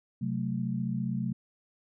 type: chord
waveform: sine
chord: F# diminished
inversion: second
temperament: equal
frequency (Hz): 130.81 / 185 / 220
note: C3 / F#3 / A3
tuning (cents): 0 / 0 / 0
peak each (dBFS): -33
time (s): 0.21-1.33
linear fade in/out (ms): 10
effects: none